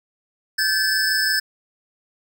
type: tone cluster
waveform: square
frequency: 1559 / 1728 / 5210 Hz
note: G6 / A6 / E8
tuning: -10 / -32 / -21 cents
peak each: -23 dBFS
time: 0.58-1.4 s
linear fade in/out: 10 ms
effects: none